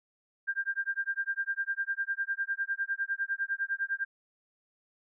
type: tone with tremolo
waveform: sine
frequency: 1593 Hz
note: G6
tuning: 27 cents sharp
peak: -26 dBFS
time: 0.47-4.05 s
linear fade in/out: 20 ms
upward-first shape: sine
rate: 9.9 Hz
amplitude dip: 100%
effects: none